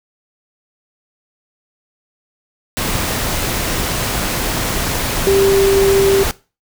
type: tone in noise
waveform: sine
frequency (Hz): 392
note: G4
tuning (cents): 0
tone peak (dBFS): -10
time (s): 5.27-6.23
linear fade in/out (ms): 0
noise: pink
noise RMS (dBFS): -19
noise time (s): 2.77-6.31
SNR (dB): +6
effects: noise-tail reverb RT60 0.3 s tail -19 dB re dry